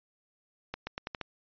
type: accelerating click train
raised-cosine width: 0.3 ms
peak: -19 dBFS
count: 6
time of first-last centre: 0.74-1.213 s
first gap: 130 ms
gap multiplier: 0.84
effects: resampled to 11025 Hz